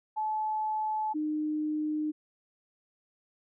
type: tone pair in turn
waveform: sine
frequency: 863 / 305.1 Hz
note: A5 / D#4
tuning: -34 / -34 cents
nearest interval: octave + tritone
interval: 1800 cents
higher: first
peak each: -28 dBFS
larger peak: neither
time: 0.16-1.14 / 1.14-2.12 s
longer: neither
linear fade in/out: 20 ms
effects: none